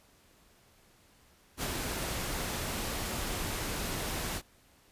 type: noise with ADSR envelope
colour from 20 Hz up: pink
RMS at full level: -32 dBFS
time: 1.57-4.42 s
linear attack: 62 ms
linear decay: 36 ms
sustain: -3 dB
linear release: 52 ms
effects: pink hiss -63 dBFS RMS until 4.91 s + resampled to 32000 Hz